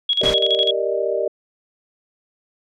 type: tone with tremolo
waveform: sine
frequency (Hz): 3327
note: G#7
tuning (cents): +2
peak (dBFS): -14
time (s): 0.09-0.71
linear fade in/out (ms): 5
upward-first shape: square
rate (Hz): 12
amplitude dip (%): 75
type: chord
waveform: sine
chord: Eb major seventh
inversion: first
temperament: equal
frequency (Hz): 392 / 466.2 / 587.3 / 622.3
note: G4 / Bb4 / D5 / Eb5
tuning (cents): 0 / 0 / 0 / 0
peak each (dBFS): -24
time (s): 0.21-1.28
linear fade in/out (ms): 5
type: noise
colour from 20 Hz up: pink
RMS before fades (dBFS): -24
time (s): 0.23-0.34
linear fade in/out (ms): 5
effects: low-pass 6000 Hz 12 dB/octave